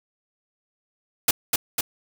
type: noise with echo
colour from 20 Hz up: white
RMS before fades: -17 dBFS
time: 1.28-1.31 s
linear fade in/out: 5 ms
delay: 250 ms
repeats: 2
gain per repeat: -3 dB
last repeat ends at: 1.81 s
effects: none